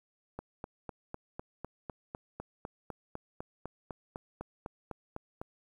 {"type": "click train", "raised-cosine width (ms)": 1, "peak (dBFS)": -25, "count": 21, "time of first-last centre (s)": [0.39, 5.415], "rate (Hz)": 3.98, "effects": ["10-bit"]}